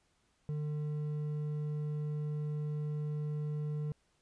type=tone with hard clipping; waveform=sine; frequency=150 Hz; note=D3; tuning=37 cents sharp; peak=-35 dBFS; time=0.49-3.92 s; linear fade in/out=0 ms; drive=5 dB; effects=pink hiss -74 dBFS RMS until 4.21 s + resampled to 22050 Hz